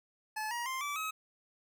25% pulse tone with pitch steps, 862 / 950.9 / 1049.1 / 1157.3 / 1276.7 Hz, A5 / A#5 / C6 / D6 / D#6, -36 / +34 / +4 / -26 / +44 cents, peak -31 dBFS, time 0.36-1.11 s, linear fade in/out 10 ms, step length 150 ms, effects none

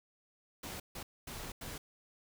pink noise bursts at uneven times, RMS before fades -44 dBFS, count 4, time 0.63-0.8 / 0.95-1.03 / 1.27-1.52 / 1.61-1.78 s, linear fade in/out 5 ms, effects none

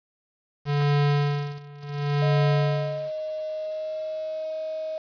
square tone with tremolo, 144.6 Hz, D3, 27 cents flat, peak -19 dBFS, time 0.65-3.12 s, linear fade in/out 50 ms, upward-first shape sine, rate 0.71 Hz, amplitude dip 95%
clicks, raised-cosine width 0.5 ms, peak -26 / -22 dBFS, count 2, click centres 0.806 / 0.82 s
sine tone with pitch glide, 622.3 to 630.6 Hz, D#5 to D#5, 0 to +23 cents, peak -28 dBFS, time 2.22-4.98 s, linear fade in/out 2 ms, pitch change +23 cents, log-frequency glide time 3.45-4.56 s
effects resampled to 11025 Hz + 8-bit

